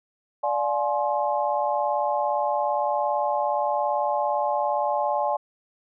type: chord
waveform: sine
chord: D half-diminished seventh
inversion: none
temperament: just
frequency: 587.3 / 704.8 / 845.8 / 1057.2 Hz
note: D5 / F5 / Ab5 / C6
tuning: 0 / +16 / +31 / +18 cents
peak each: -26 / -29 / -25 / -30 dBFS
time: 0.43-5.37 s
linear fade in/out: 10 ms
effects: none